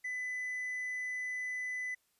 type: tone with hard clipping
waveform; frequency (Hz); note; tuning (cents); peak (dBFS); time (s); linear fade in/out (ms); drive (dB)
sine; 2002; B6; +23; -36; 0.04-1.95; 10; 2
effects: white hiss -75 dBFS RMS until 2.19 s + resampled to 32000 Hz